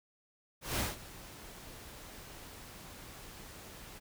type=noise with ADSR envelope; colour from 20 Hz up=pink; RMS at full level=-32 dBFS; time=0.61-4 s; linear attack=180 ms; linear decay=170 ms; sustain=-18 dB; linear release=28 ms; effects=none